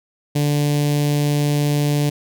sawtooth tone with notch filter, 146.2 Hz, D3, 7 cents flat, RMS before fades -18 dBFS, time 0.35-2.1 s, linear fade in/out 10 ms, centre 1300 Hz, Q 0.66, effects none

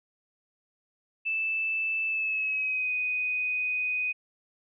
sine tone with pitch glide, 2637 to 2495 Hz, E7 to D#7, 0 to +4 cents, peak -26 dBFS, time 1.25-4.13 s, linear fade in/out 20 ms, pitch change -96 cents, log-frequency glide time 2.07-2.93 s, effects none

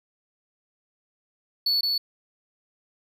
triangle tone with echo, 4435 Hz, C#8, in tune, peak -19 dBFS, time 1.66-1.81 s, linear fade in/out 5 ms, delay 170 ms, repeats 1, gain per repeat -2 dB, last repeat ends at 1.98 s, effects none

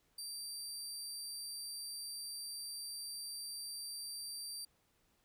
25% pulse tone, 4688 Hz, D8, 4 cents flat, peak -38 dBFS, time 0.18-4.65 s, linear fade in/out 5 ms, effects pink hiss -75 dBFS RMS until 5.24 s

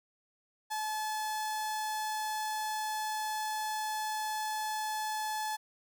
sawtooth tone with notch filter, 861 Hz, A5, 38 cents flat, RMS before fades -35 dBFS, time 0.7-5.57 s, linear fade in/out 20 ms, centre 2400 Hz, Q 1.7, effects none

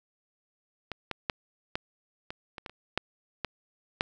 clicks, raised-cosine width 0.3 ms, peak -19 / -16 / -11 / -14 / -21 / -23 / -21 / -30 / -10 / -14 / -9 dBFS, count 11, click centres 0.917 / 1.113 / 1.298 / 1.755 / 2.305 / 2.582 / 2.662 / 2.696 / 2.976 / 3.447 / 4.009 s, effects none

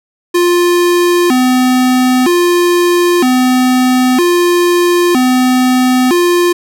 square tone with vibrato, 298.4 Hz, D4, 28 cents sharp, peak -8 dBFS, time 0.34-6.53 s, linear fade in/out 10 ms, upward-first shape square, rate 0.52 Hz, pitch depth 280 cents each way, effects none

